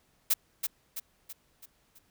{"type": "noise with echo", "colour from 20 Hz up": "blue", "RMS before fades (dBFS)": -24, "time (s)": [0.3, 0.34], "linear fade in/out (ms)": 10, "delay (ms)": 330, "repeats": 5, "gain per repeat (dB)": -6, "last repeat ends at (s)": 1.99, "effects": ["pink hiss -69 dBFS RMS until 2.1 s"]}